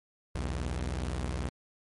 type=beating tone pair; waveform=sawtooth; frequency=62 / 81 Hz; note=B1 / E2; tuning=+7 / -30 cents; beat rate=19 Hz; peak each=-29 / -32 dBFS; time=0.35-1.49 s; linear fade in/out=0 ms; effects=MP3 48 kbps